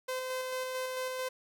sawtooth tone with tremolo, 514 Hz, C5, 31 cents flat, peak -29 dBFS, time 0.08-1.29 s, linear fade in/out 10 ms, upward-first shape square, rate 4.5 Hz, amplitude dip 25%, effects none

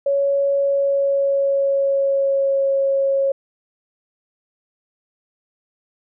sine tone with pitch glide, 558 to 547.1 Hz, C#5 to C#5, +11 to -23 cents, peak -15 dBFS, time 0.06-3.32 s, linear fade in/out 5 ms, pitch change -34 cents, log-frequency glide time 0.58-2.7 s, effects none

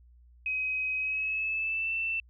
sine tone with pitch glide, 2530 to 2671 Hz, D#7 to E7, +28 to +22 cents, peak -28 dBFS, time 0.46-2.2 s, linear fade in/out 2 ms, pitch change +94 cents, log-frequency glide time 0.97-1.93 s, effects added 60 Hz sine -54 dBFS peak until 2.29 s

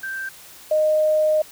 sine tone pair in turn, 1568 / 617.1 Hz, G6 / D#5, 0 / -14 cents, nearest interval octave + major third, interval 1614 cents, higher first, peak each -26 / -15 dBFS, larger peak second, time 0.03-0.29 / 0.71-1.42 s, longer second, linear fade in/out 5 ms, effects white hiss -44 dBFS RMS until 1.51 s

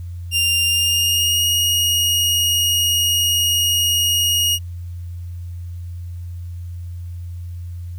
sawtooth tone with pitch glide, 2794 to 2873 Hz, F7 to F7, 0 to +48 cents, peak -12 dBFS, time 0.31-4.59 s, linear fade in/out 50 ms, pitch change +48 cents, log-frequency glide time 0.66-1.45 s, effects added 87 Hz sine -27 dBFS peak until 7.98 s + white hiss -57 dBFS RMS until 7.98 s

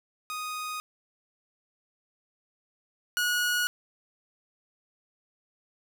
sawtooth tone pair in turn, 1244.5 / 1454.7 Hz, D#6 / F#6, 0 / -30 cents, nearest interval minor third, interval 270 cents, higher second, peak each -29 / -21 dBFS, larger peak second, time 0.3-0.8 / 3.17-3.67 s, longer neither, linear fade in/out 0 ms, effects none

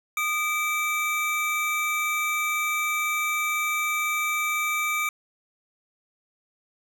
square tone pair together, 1228 / 2318 Hz, D#6 / D7, -23 / -23 cents, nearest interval major seventh, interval 1100 cents, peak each -29 / -26 dBFS, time 0.17-5.09 s, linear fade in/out 2 ms, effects none

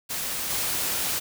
white noise with level steps, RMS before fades -30 / -27 dBFS, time 0.09-1.2 s, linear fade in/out 20 ms, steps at 0.5 s, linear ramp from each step 5 ms, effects none

